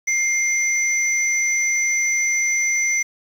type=tone pair together; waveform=sine; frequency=2110 / 5983 Hz; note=C7 / F#8; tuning=+14 / +18 cents; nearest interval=octave + tritone; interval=1804 cents; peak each=-19 / -21 dBFS; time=0.07-3.03 s; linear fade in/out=10 ms; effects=7-bit